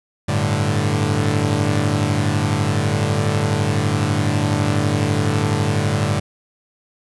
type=chord; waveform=sawtooth; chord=G suspended second; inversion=none; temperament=equal; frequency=98 / 110 / 146.83 Hz; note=G2 / A2 / D3; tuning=0 / 0 / 0 cents; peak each=-17 dBFS; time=0.28-6.2 s; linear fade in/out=10 ms; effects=resampled to 24000 Hz + 8-bit